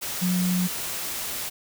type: tone in noise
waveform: sine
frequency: 180.7 Hz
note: F#3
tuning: 41 cents flat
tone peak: -21 dBFS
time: 0.21-0.68 s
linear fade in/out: 20 ms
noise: white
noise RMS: -31 dBFS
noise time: 0.01-1.5 s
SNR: +7 dB
effects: none